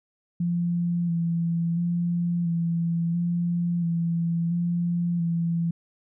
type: tone with vibrato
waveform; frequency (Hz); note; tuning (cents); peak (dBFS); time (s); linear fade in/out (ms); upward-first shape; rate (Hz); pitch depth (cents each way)
sine; 170.5; F3; -41; -22; 0.4-5.71; 5; square; 0.73; 23
effects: none